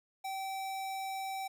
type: tone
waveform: square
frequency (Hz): 772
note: G5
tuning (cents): -27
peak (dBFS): -37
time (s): 0.24-1.48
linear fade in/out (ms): 10
effects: 12-bit